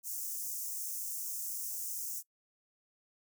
white high-pass noise, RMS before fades -39 dBFS, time 0.03-2.23 s, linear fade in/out 50 ms, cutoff 5800 Hz, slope 48 dB/octave, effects noise-tail reverb RT60 0.1 s tail -21 dB re dry

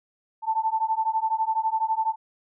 sine beating tone pair, 880 / 892 Hz, A5 / A5, 0 / +23 cents, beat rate 12 Hz, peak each -25 dBFS, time 0.42-2.16 s, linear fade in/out 50 ms, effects none

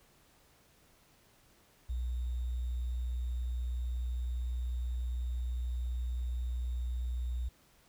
sine tone with sample-and-hold, 61 Hz, B1, 21 cents flat, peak -32 dBFS, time 1.89-7.49 s, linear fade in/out 10 ms, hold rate 3675 Hz, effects pink hiss -65 dBFS RMS until 7.88 s

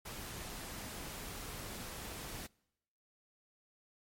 pink noise, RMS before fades -45 dBFS, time 0.05-2.47 s, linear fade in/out 10 ms, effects noise-tail reverb RT60 0.9 s tail -26 dB re dry + MP3 64 kbps

